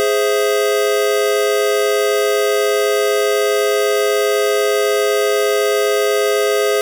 square chord, Ab augmented, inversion none, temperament equal, 415.3 / 523.3 / 659.3 Hz, Ab4 / C5 / E5, 0 / 0 / 0 cents, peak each -16 / -20 / -22 dBFS, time 0-6.81 s, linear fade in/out 0 ms, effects none

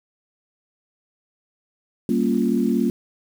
sine chord, G half-diminished seventh, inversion none, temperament equal, 196 / 233.1 / 277.2 / 349.2 Hz, G3 / Bb3 / Db4 / F4, 0 / 0 / 0 / 0 cents, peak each -24 / -20 / -24 / -25 dBFS, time 2.09-2.9 s, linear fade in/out 2 ms, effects 7-bit

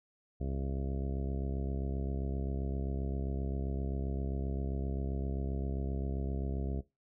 harmonic tone, 67.6 Hz, C#2, 43 cents flat, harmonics 1 / 2 / 3 / 4 / 5 / 6 / 7 / 8 / 9 / 10, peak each -35 / -39 / -43 / -45 / -48 / -47 / -53 / -53 / -55 / -53 dBFS, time 0.4-6.81 s, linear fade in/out 10 ms, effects noise-tail reverb RT60 0.2 s tail -17 dB re dry

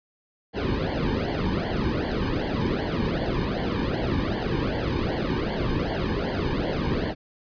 brown noise with flanger, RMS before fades -26 dBFS, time 0.53-7.15 s, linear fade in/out 50 ms, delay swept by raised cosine 0.78 to 1.52 ms, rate 2.6 Hz, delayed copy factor -1, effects resampled to 11025 Hz

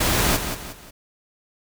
pink noise with echo, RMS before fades -20 dBFS, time 0-0.37 s, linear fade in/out 10 ms, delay 180 ms, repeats 3, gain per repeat -8 dB, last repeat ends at 0.91 s, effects none

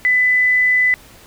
sine tone, 2000 Hz, B6, 21 cents sharp, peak -11 dBFS, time 0.05-0.94 s, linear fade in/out 0 ms, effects pink hiss -44 dBFS RMS until 1.26 s

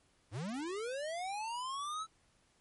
square linear sweep, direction up, 87.4 to 1322 Hz, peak -38 dBFS, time 0.31-2.07 s, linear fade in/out 50 ms, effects pink hiss -71 dBFS RMS until 2.6 s + MP3 48 kbps

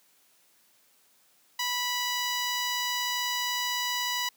10% pulse tone, 983 Hz, B5, 8 cents flat, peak -19 dBFS, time 1.59-4.29 s, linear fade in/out 5 ms, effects white hiss -64 dBFS RMS until 4.36 s + high-pass 150 Hz 12 dB/octave

